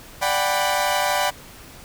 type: chord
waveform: sawtooth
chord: G major seventh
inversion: second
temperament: equal with one note detuned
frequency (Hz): 587.3 / 740 / 791.7 / 987.8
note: D5 / F#5 / G5 / B5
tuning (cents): 0 / 0 / +17 / 0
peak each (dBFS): -21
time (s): 0.21-1.31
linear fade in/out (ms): 20
effects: pink hiss -43 dBFS RMS until 1.84 s